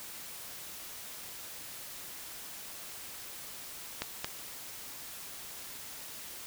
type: clicks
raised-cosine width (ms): 0.2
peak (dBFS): -15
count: 2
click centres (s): 4.02 / 4.245
effects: white hiss -45 dBFS RMS until 6.46 s